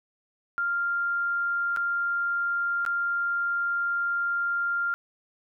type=tone with dropouts; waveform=sine; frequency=1395 Hz; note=F6; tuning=2 cents flat; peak=-24 dBFS; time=0.58-4.94 s; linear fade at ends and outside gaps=0 ms; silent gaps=1.763-1.771 / 2.851-2.863 s; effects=none